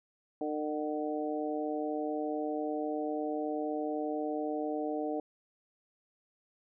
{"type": "harmonic tone with a mistuned harmonic", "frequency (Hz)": 151.7, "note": "D#3", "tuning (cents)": -44, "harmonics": [2, 3, 4, 5], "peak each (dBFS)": [-35, -37, -38, -39], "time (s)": [0.41, 5.2], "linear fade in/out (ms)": 2, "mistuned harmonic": 5, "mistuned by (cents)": -18, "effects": []}